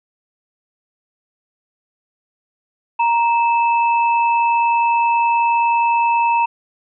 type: tone pair together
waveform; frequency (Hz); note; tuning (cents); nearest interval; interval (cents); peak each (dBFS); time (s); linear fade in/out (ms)
sine; 935 / 2626; A#5 / E7; +5 / -7; octave + tritone; 1788; -13 / -23; 2.99-6.46; 10
effects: none